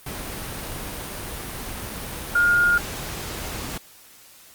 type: tone in noise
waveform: sine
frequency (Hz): 1420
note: F6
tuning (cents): +28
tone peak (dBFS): -15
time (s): 2.35-2.78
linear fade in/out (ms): 5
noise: pink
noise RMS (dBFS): -32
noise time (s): 0.06-3.78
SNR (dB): +14
effects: white hiss -49 dBFS RMS until 4.54 s + Opus 32 kbps